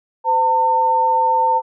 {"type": "tone pair together", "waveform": "sine", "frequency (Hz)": [511, 903.8], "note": ["C5", "A5"], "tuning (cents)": [-41, 46], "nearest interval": "minor seventh", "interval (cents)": 987, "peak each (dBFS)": [-22, -13], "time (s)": [0.24, 1.62], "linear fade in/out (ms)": 50, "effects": []}